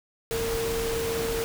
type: tone in noise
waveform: sine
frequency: 457.3 Hz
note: A#4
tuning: 33 cents flat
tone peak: -27 dBFS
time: 0.31-1.44 s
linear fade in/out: 0 ms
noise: pink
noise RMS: -32 dBFS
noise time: 0.31-1.44 s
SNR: +2 dB
effects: none